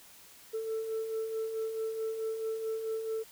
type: beating tone pair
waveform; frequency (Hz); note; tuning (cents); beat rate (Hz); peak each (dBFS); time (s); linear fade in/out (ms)
sine; 440 / 444.6; A4 / A4; 0 / +18; 4.6; -40 / -31; 0.53-3.24; 20
effects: tanh soft clip ceiling -29 dBFS + white hiss -55 dBFS RMS until 3.31 s